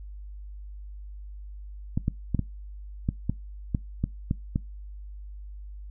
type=clicks; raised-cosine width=5 ms; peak=-12 dBFS; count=10; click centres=1.975 / 2.081 / 2.347 / 2.393 / 3.089 / 3.296 / 3.748 / 4.04 / 4.311 / 4.559 s; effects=noise-tail reverb RT60 0.2 s tail -22 dB re dry + added 50 Hz sine -38 dBFS peak until 5.9 s